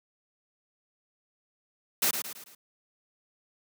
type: noise with echo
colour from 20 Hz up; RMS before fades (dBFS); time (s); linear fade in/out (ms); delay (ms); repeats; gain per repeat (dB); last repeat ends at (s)
white; -25; 2.02-2.11; 5; 110; 4; -7; 2.55
effects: high-pass 150 Hz 12 dB/octave